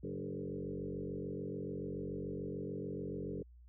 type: tone with frequency modulation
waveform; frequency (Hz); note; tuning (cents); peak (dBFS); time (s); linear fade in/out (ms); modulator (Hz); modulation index
sine; 293.7; D4; 0; -38; 0.03-3.43; 10; 46.9; 3.8
effects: added 60 Hz sine -55 dBFS peak until 3.68 s